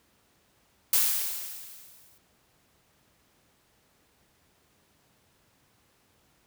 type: noise with exponential decay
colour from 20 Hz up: blue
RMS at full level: -21 dBFS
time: 0.93-2.18 s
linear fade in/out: 2 ms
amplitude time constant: 270 ms
effects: pink hiss -66 dBFS RMS until 6.46 s + high-pass 60 Hz 12 dB/octave